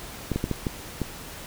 clicks, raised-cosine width 3 ms, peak -12 dBFS, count 6, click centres 0.317 / 0.36 / 0.441 / 0.513 / 0.668 / 1.017 s, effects pink hiss -40 dBFS RMS until 1.46 s

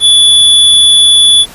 square tone, 3444 Hz, A7, 38 cents flat, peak -3 dBFS, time 0-1.46 s, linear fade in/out 50 ms, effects pink hiss -32 dBFS RMS until 1.54 s + resampled to 32000 Hz

